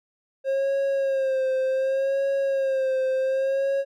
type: tone with vibrato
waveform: triangle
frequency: 536 Hz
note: C5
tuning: 42 cents sharp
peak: -19 dBFS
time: 0.44-3.85 s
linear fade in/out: 50 ms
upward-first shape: sine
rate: 0.67 Hz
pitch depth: 43 cents each way
effects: none